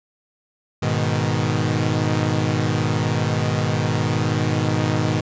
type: chord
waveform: sawtooth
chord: G# minor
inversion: none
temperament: equal with one note detuned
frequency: 103.83 / 122.97 / 155.56 Hz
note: G#2 / B2 / D#3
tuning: 0 / -7 / 0 cents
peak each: -19 dBFS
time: 0.82-5.21 s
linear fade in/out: 10 ms
effects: resampled to 16000 Hz